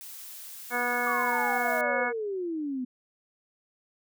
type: noise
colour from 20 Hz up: blue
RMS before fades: -43 dBFS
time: 0.01-1.81 s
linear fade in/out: 0 ms
type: harmonic tone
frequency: 243.6 Hz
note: B3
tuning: 24 cents flat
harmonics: 1 / 2 / 3 / 4 / 5 / 6 / 7 / 9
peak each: -38 / -34 / -33 / -35 / -36 / -32 / -33 / -33 dBFS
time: 0.7-2.13 s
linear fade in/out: 50 ms
type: exponential sweep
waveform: sine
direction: down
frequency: 1190 to 246 Hz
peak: -29 dBFS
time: 1.06-2.85 s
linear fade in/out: 10 ms
effects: none